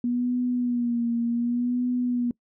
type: tone with vibrato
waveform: sine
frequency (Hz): 240.9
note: B3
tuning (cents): -43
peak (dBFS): -22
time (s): 0.04-2.31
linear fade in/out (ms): 2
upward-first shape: sine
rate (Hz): 0.67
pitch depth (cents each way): 49
effects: noise-tail reverb RT60 0.1 s tail -23 dB re dry